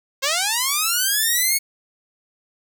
5% pulse linear sweep, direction up, 520 to 2217 Hz, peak -7 dBFS, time 0.22-1.59 s, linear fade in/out 20 ms, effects none

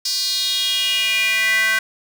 square tone with high-pass filter sweep, 220 Hz, A3, in tune, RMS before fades -19 dBFS, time 0.05-1.79 s, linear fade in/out 5 ms, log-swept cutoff 4900 to 1700 Hz, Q 5.3, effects none

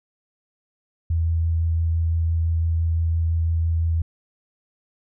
sine tone with vibrato, 82.41 Hz, E2, in tune, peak -18 dBFS, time 1.1-4.02 s, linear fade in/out 5 ms, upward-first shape sine, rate 5.9 Hz, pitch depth 10 cents each way, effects none

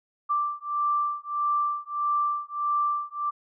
sine beating tone pair, 1174.7 / 1176.3 Hz, D6 / D6, 0 / +2 cents, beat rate 1.6 Hz, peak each -27 dBFS, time 0.29-3.31 s, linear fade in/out 20 ms, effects none

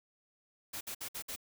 white noise bursts, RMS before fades -41 dBFS, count 5, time 0.73-1.362 s, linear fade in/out 10 ms, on 80 ms, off 58 ms, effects none

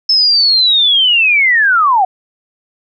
sine linear sweep, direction down, 5274 to 717 Hz, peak -7 dBFS, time 0.09-2.05 s, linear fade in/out 5 ms, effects none

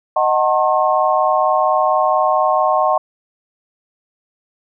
sine chord, D# diminished seventh, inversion none, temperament just, 622.3 / 746.7 / 896 / 1075.3 Hz, D#5 / F#5 / A5 / C6, 0 / +16 / +31 / +47 cents, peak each -17 / -17 / -21 / -17 dBFS, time 0.16-2.98 s, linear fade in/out 5 ms, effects none

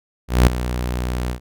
sawtooth tone with ADSR envelope, 61.4 Hz, B1, 9 cents flat, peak -4 dBFS, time 0.28-1.4 s, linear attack 190 ms, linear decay 6 ms, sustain -13 dB, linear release 100 ms, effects none

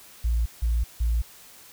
sine tone bursts, 57.6 Hz, A#1, 20 cents flat, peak -19 dBFS, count 3, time 0.24-1.22 s, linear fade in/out 10 ms, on 220 ms, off 160 ms, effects tanh soft clip ceiling -17 dBFS + white hiss -49 dBFS RMS until 1.72 s

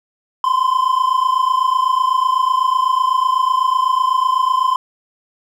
triangle tone pair together, 1018.5 / 1046.5 Hz, C6 / C6, -47 / 0 cents, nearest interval unison, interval 47 cents, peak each -14 dBFS, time 0.44-4.76 s, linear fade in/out 2 ms, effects none

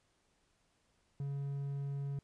triangle tone, 140 Hz, C#3, 18 cents sharp, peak -34 dBFS, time 1.2-2.19 s, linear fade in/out 2 ms, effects pink hiss -75 dBFS RMS until 2.23 s + resampled to 22050 Hz

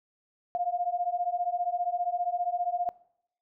sine beating tone pair, 698.5 / 713.5 Hz, F5 / F5, 0 / +37 cents, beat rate 15 Hz, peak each -30 dBFS, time 0.55-2.89 s, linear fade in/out 0 ms, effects noise-tail reverb RT60 0.7 s tail -21 dB re dry

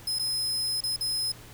sawtooth tone with dropouts, 5100 Hz, D#8, 42 cents sharp, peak -24 dBFS, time 0.07-1.32 s, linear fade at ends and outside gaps 5 ms, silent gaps 0.188-0.194 / 0.807-0.836 / 0.963-1.008 s, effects added 117 Hz sine -50 dBFS peak until 1.53 s + pink hiss -49 dBFS RMS until 1.53 s

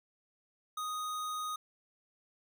square tone, 1244.5 Hz, D#6, in tune, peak -36 dBFS, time 0.77-1.56 s, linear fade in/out 5 ms, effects none

